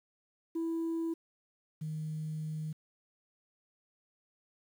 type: tone pair in turn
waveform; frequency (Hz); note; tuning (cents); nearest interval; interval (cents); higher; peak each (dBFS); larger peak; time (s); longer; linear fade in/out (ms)
sine; 329.6 / 155.55; E4 / D#3; 0 / 0; octave + minor second; 1300; first; -29 / -34; first; 0.55-1.14 / 1.81-2.73; second; 10
effects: tanh soft clip ceiling -30 dBFS + 10-bit